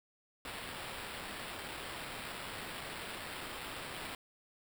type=noise with sample-and-hold; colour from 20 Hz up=white; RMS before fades=-44 dBFS; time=0.45-4.15 s; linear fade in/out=2 ms; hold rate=6300 Hz; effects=none